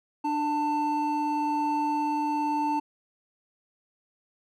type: tone pair together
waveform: triangle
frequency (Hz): 297.1 / 890.3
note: D4 / A5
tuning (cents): +20 / +20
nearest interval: octave + perfect fifth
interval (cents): 1900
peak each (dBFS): -27 / -24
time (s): 0.24-2.8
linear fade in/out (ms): 10
effects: none